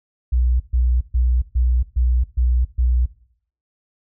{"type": "tone bursts", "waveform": "sine", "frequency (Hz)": 61.3, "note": "B1", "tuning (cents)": -12, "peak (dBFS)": -14, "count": 7, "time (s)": [0.32, 3.06], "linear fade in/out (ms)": 10, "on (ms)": 280, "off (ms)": 130, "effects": ["noise-tail reverb RT60 0.6 s tail -17 dB re dry"]}